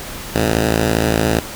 10% pulse ring-modulated tone, 110 Hz, A2, in tune, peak -3 dBFS, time 0.35-1.4 s, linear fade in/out 5 ms, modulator 28.7 Hz, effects pink hiss -30 dBFS RMS until 1.55 s

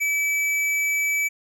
triangle tone with hard clipping, 2300 Hz, D7, 37 cents flat, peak -22 dBFS, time 0-1.29 s, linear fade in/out 20 ms, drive 16 dB, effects none

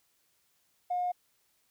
triangle tone with tanh clipping, 717 Hz, F5, 45 cents sharp, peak -28 dBFS, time 0.9-1.12 s, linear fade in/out 10 ms, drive 4 dB, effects white hiss -72 dBFS RMS until 1.7 s

